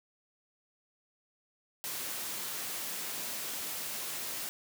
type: high-pass noise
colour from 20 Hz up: white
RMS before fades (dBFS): -38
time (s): 1.84-4.49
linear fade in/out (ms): 0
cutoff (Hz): 130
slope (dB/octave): 12
effects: none